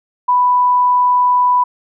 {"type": "tone", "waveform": "sine", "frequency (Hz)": 990, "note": "B5", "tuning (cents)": 4, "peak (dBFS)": -9, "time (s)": [0.28, 1.64], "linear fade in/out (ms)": 10, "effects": []}